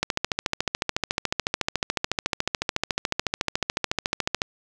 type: click train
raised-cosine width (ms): 0.2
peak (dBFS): -5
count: 62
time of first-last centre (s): 0.03-4.418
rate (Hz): 13.9
effects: none